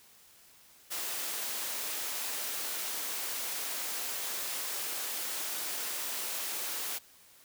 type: high-pass noise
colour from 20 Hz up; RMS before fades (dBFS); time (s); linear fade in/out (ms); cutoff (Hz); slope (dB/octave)
white; -36; 0.9-6.99; 20; 320; 12
effects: white hiss -59 dBFS RMS until 7.44 s